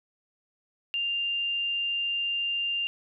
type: tone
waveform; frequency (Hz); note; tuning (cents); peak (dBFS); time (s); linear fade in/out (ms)
sine; 2794; F7; 0; -26; 0.94-2.87; 0
effects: none